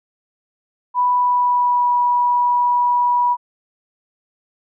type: tone with pitch glide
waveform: sine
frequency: 987.8 to 973.6 Hz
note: B5 to B5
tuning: 0 to -25 cents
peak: -13 dBFS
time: 0.94-3.37 s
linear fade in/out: 50 ms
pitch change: -25 cents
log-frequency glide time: 1.11-1.94 s
effects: none